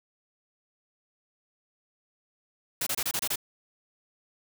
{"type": "noise bursts", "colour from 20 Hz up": "white", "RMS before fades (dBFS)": -29, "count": 7, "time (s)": [2.81, 3.358], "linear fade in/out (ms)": 5, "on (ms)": 56, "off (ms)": 26, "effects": []}